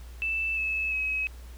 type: tone with pitch steps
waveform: sine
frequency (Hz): 2645 / 2600 / 2555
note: E7 / E7 / D#7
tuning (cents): +5 / -24 / +45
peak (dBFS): -26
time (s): 0.22-1.27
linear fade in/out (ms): 0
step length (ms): 350
effects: added 60 Hz sine -41 dBFS peak until 1.57 s + pink hiss -54 dBFS RMS until 1.57 s